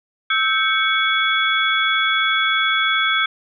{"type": "tone cluster", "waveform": "sine", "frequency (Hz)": [1304, 1561, 2227, 3377], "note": ["E6", "G6", "C#7", "G#7"], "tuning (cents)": [-19, -8, 7, 28], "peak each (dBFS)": -21, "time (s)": [0.3, 3.26], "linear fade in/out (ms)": 5, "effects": []}